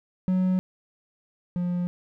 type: tone pair in turn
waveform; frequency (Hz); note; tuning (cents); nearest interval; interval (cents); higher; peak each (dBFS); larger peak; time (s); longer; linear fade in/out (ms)
triangle; 185 / 177.02; F#3 / F3; 0 / +24; minor second; 76; first; -18 / -22; first; 0.28-0.59 / 1.56-1.87; neither; 0
effects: none